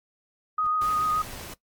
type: noise with exponential growth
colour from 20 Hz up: brown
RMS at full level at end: -38 dBFS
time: 0.57-0.67 s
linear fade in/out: 5 ms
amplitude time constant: 21 ms
type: tone with vibrato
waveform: sine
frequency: 1244.5 Hz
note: D#6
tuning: in tune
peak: -22 dBFS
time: 0.58-1.22 s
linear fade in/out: 5 ms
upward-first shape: triangle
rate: 7 Hz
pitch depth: 18 cents each way
type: noise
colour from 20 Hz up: pink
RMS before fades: -39 dBFS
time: 0.81-1.54 s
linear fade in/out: 5 ms
effects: noise-tail reverb RT60 0.1 s tail -17 dB re dry + MP3 96 kbps